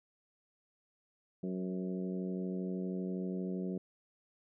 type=harmonic tone with a mistuned harmonic; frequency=92.6 Hz; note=F#2; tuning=2 cents sharp; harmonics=2 / 3 / 4 / 5 / 6 / 7; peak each=-36 / -44 / -42 / -47 / -52 / -53 dBFS; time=1.43-3.78 s; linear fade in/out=5 ms; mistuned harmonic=6; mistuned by=-27 cents; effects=none